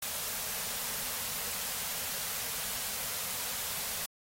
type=band-stop noise; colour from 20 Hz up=white; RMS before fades=-36 dBFS; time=0.02-4.06 s; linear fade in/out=5 ms; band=260 to 410 Hz; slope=96 dB/octave; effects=AAC 48 kbps